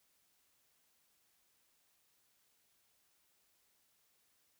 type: silence
effects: white hiss -75 dBFS RMS until 4.59 s